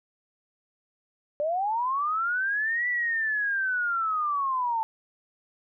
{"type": "linear two-way sweep", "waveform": "sine", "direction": "up then down", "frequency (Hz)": [574, 1975.5, 878], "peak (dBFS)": -24, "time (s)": [1.4, 4.83], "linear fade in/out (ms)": 0, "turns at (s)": 2.88, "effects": []}